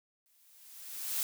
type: noise with exponential growth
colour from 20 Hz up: blue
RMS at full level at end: -31 dBFS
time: 0.26-1.23 s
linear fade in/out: 0 ms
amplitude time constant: 210 ms
effects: none